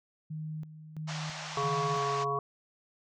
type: tone with tremolo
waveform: sine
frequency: 155.56 Hz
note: D#3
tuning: in tune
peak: -35 dBFS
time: 0.3-1.99 s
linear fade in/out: 10 ms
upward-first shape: square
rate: 1.5 Hz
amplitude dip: 70%
type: band-pass noise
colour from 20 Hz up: pink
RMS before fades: -41 dBFS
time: 1.07-2.25 s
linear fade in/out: 20 ms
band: 610 to 6900 Hz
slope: 48 dB/octave
type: harmonic tone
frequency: 140 Hz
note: C#3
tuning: 18 cents sharp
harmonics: 1 / 3 / 5 / 7 / 8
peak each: -38 / -34 / -37 / -40 / -31 dBFS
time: 1.57-2.39 s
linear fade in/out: 2 ms
effects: none